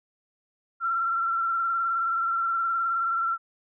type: tone with vibrato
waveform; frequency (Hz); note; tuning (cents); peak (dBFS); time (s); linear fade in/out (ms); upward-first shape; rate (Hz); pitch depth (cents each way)
sine; 1355; E6; +47; -23; 0.8-3.38; 50; triangle; 19; 45
effects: none